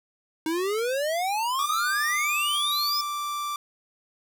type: exponential sweep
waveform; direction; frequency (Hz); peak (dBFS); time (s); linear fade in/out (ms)
square; up; 311.1 to 5274; -25; 0.46-3.01; 2
type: tone with pitch glide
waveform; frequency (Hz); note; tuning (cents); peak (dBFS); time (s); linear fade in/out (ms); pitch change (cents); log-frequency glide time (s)
45% pulse; 1199 to 1173.6; D6 to D6; +36 to -2; -28; 1.59-3.56; 2; -38; 2.16-2.54
effects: none